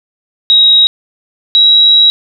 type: tone pair in turn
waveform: sine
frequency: 3811 / 3864 Hz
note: A#7 / B7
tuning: +38 / -39 cents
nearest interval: unison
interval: 23 cents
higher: second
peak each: -3 dBFS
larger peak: neither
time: 0.5-0.87 / 1.55-2.1 s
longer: second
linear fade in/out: 0 ms
effects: none